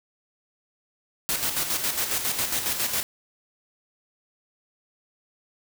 white noise with tremolo, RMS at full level -25 dBFS, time 1.29-3.03 s, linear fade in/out 0 ms, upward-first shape square, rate 7.3 Hz, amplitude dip 50%, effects none

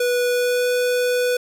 square tone with pitch glide, 490.1 to 494.1 Hz, B4 to B4, -13 to +1 cents, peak -18 dBFS, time 0-1.37 s, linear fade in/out 5 ms, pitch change +14 cents, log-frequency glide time 0.29-0.69 s, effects none

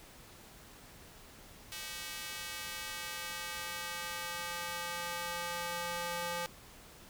square tone with high-pass filter sweep, 173 Hz, F3, 16 cents flat, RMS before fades -40 dBFS, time 1.72-6.46 s, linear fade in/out 0 ms, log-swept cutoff 2500 to 620 Hz, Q 0.74, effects pink hiss -55 dBFS RMS until 7.09 s

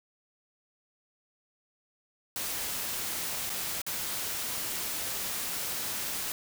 white noise with dropouts, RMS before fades -34 dBFS, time 2.36-6.32 s, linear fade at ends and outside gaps 1 ms, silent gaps 3.495-3.5 / 3.817-3.865 s, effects none

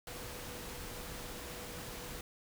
sine tone in noise, 490 Hz, B4, 14 cents flat, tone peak -53 dBFS, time 0.07-2.21 s, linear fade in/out 2 ms, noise pink, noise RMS -45 dBFS, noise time 0.07-2.21 s, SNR -11 dB, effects none

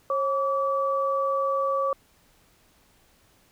sine tone pair together, 542.7 / 1150 Hz, C#5 / D6, -37 / -37 cents, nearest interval octave + minor second, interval 1300 cents, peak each -25 dBFS, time 0.1-1.93 s, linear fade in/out 2 ms, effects pink hiss -61 dBFS RMS until 3.51 s

